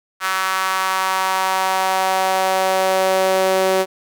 sawtooth tone with high-pass filter sweep, 189 Hz, F#3, 37 cents sharp, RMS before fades -18 dBFS, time 0.2-3.86 s, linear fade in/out 50 ms, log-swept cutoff 1300 to 460 Hz, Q 2.7, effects none

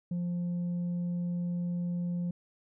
sine tone, 175.1 Hz, F3, 5 cents sharp, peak -27 dBFS, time 0.11-2.31 s, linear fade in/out 5 ms, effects tanh soft clip ceiling -29 dBFS

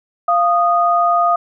sine tone pair together, 694 / 1236.6 Hz, F5 / D#6, -11 / -11 cents, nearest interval minor seventh, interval 1000 cents, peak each -14 dBFS, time 0.28-1.36 s, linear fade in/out 5 ms, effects none

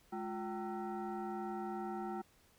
sine tone with frequency modulation, 209.8 Hz, G#3, 18 cents sharp, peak -38 dBFS, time 0.12-2.22 s, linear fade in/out 10 ms, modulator 562 Hz, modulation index 1.5, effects pink hiss -68 dBFS RMS until 2.58 s

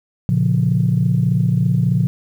sine chord, Bb minor, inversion none, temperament just, 116.54 / 139.85 / 174.81 Hz, Bb2 / Db3 / F3, 0 / +16 / +2 cents, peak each -17 dBFS, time 0.29-2.07 s, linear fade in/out 0 ms, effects tanh soft clip ceiling -5 dBFS + 8-bit

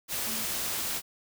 sine tone in noise, 222.5 Hz, A3, 20 cents sharp, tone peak -40 dBFS, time 0.24-0.46 s, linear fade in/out 50 ms, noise white, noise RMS -32 dBFS, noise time 0.08-1.02 s, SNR -11 dB, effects none

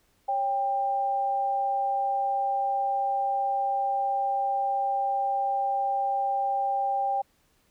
sine tone pair together, 554 / 792.3 Hz, C#5 / G5, -1 / +18 cents, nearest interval tritone, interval 619 cents, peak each -34 / -24 dBFS, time 0.28-7.22 s, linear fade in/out 10 ms, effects pink hiss -67 dBFS RMS until 7.7 s

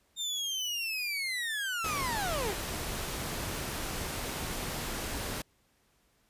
30% pulse linear sweep, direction down, 3657 to 334.9 Hz, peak -29 dBFS, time 0.16-2.55 s, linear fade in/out 50 ms
pink noise, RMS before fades -36 dBFS, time 1.84-5.42 s, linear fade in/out 5 ms
effects pink hiss -70 dBFS RMS until 6.29 s + resampled to 32000 Hz

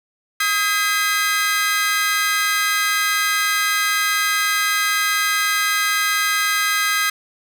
sawtooth tone cluster, 1263 / 1615 / 2036 Hz, D#6 / G#6 / C7, +26 / -49 / -48 cents, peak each -18 dBFS, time 0.4-7.1 s, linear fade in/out 5 ms, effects none

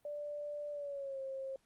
sine tone with pitch glide, 587.3 to 535.5 Hz, D5 to C5, 0 to +40 cents, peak -39 dBFS, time 0.05-1.56 s, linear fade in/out 2 ms, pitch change -160 cents, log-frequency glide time 0.71-1.2 s, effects pink hiss -75 dBFS RMS until 1.65 s + Opus 32 kbps

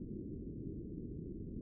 white low-pass noise, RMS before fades -45 dBFS, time 0-1.61 s, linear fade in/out 2 ms, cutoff 370 Hz, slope 48 dB/octave, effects none

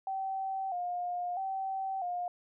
sine tone with vibrato, 740 Hz, F#5, in tune, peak -32 dBFS, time 0.07-2.28 s, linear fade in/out 2 ms, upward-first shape square, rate 0.77 Hz, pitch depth 70 cents each way, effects none

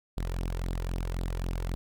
sawtooth tone with flanger, 43.65 Hz, F1, in tune, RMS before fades -32 dBFS, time 0.17-1.75 s, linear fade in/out 0 ms, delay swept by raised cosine 0.21 to 2.21 ms, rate 3.8 Hz, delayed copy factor +0.65, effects none

